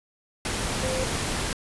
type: tone in noise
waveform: sine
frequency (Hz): 519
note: C5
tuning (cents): -14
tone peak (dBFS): -28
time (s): 0.83-1.04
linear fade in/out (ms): 2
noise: pink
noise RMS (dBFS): -28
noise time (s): 0.45-1.53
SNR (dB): -3
effects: resampled to 24000 Hz